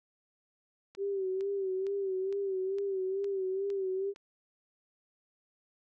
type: click train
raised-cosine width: 0.2 ms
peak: -34 dBFS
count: 8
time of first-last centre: 0.95-4.161 s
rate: 2.18 Hz
type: tone with vibrato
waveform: sine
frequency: 387 Hz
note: G4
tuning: 22 cents flat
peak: -30 dBFS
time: 0.97-4.14 s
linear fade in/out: 50 ms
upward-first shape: sine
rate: 2.3 Hz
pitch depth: 60 cents each way
effects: none